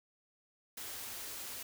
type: band-stop noise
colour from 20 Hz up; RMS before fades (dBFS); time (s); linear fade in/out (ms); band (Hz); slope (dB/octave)
white; -44; 0.77-1.63; 5; 140 to 210; 96
effects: none